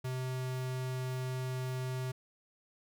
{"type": "tone", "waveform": "square", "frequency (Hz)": 128.7, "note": "C3", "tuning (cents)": -28, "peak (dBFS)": -35, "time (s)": [0.04, 2.12], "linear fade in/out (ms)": 10, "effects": []}